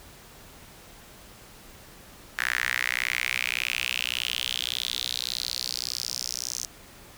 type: tone with high-pass filter sweep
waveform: sawtooth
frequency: 61.74 Hz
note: B1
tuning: in tune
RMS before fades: -30 dBFS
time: 2.38-6.66 s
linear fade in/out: 10 ms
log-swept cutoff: 1700 to 6000 Hz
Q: 4.7
effects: pink hiss -49 dBFS RMS until 7.17 s